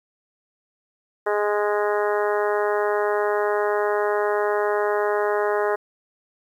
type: harmonic tone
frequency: 207.7 Hz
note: G#3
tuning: in tune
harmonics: 2 / 3 / 4 / 5 / 6 / 7 / 8 / 9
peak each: -22 / -26 / -28 / -30 / -32 / -33 / -34 / -35 dBFS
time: 1.26-5.76 s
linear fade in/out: 10 ms
effects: 9-bit